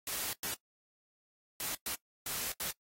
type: noise bursts at uneven times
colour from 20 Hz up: white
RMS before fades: -37 dBFS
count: 6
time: 0.07-0.33 / 0.43-0.54 / 1.6-1.75 / 1.86-1.95 / 2.26-2.52 / 2.6-2.71 s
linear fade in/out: 2 ms
effects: noise-tail reverb RT60 0.1 s tail -21 dB re dry + AAC 48 kbps